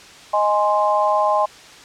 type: chord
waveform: sine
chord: Ab major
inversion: second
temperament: equal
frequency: 622.3 / 830.6 / 1046.5 Hz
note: Eb5 / Ab5 / C6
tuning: 0 / 0 / 0 cents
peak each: -19 dBFS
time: 0.33-1.46 s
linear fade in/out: 10 ms
effects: white hiss -42 dBFS RMS until 1.84 s + low-pass 6000 Hz 12 dB/octave